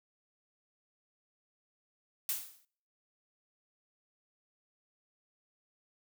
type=noise with exponential decay; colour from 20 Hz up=blue; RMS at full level=-31 dBFS; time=2.29-2.65 s; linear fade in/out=1 ms; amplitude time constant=77 ms; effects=noise-tail reverb RT60 0.6 s tail -26 dB re dry